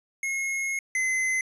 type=tone pair in turn; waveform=square; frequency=2164 / 2049 Hz; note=C#7 / C7; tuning=-42 / -37 cents; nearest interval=minor second; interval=95 cents; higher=first; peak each=-27 / -24 dBFS; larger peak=second; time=0.23-0.79 / 0.95-1.41 s; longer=first; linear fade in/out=2 ms; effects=resampled to 24000 Hz